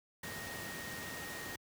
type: tone in noise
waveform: sine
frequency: 1864.7 Hz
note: A#6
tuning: in tune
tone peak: -46 dBFS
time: 0.23-1.56 s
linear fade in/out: 5 ms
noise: pink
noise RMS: -44 dBFS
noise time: 0.23-1.56 s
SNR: -5 dB
effects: high-pass 100 Hz 12 dB/octave